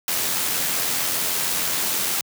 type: noise with amplitude modulation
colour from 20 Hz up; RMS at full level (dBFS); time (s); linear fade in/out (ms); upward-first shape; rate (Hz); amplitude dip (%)
white; -22; 0.08-2.21; 2; sine; 86.6; 30
effects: high-pass 100 Hz 12 dB/octave